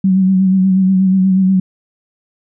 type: tone with vibrato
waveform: sine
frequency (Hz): 189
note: F#3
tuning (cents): +37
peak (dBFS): -8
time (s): 0.04-1.6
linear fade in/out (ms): 5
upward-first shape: sine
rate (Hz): 8.3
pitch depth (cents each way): 35
effects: none